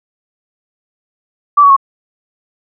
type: tone with pitch steps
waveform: sine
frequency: 1161 / 1126.6 / 1093.3 Hz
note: D6 / C#6 / C#6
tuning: -20 / +28 / -24 cents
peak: -3 dBFS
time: 1.57-1.765 s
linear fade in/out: 10 ms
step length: 65 ms
effects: none